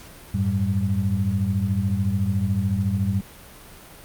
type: tone cluster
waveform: sine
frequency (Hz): 93.4 / 107.2 / 194.2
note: F#2 / A2 / G3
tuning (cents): +17 / -45 / -16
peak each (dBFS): -24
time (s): 0.34-3.21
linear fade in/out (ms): 5
effects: pink hiss -44 dBFS RMS until 4.04 s + Opus 48 kbps